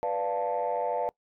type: chord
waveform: sine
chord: B half-diminished seventh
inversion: none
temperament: equal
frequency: 493.9 / 587.3 / 698.5 / 880 Hz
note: B4 / D5 / F5 / A5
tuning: 0 / 0 / 0 / 0 cents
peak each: -31 dBFS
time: 0.03-1.09 s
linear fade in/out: 0 ms
effects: noise-tail reverb RT60 0.1 s tail -24 dB re dry + tanh soft clip ceiling -20 dBFS